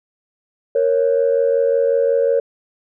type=tone pair together; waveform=sine; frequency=466.2 / 551.7 Hz; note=A#4 / C#5; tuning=0 / -8 cents; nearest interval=minor third; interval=292 cents; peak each=-15 dBFS; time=0.75-2.4 s; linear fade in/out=5 ms; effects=tanh soft clip ceiling -7 dBFS